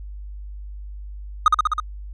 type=tone with echo; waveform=triangle; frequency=1244.5 Hz; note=D#6; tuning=in tune; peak=-7 dBFS; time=1.46-1.48 s; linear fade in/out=2 ms; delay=64 ms; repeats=5; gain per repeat=-2 dB; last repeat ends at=1.8 s; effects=added 50 Hz sine -32 dBFS peak until 2.13 s + resampled to 22050 Hz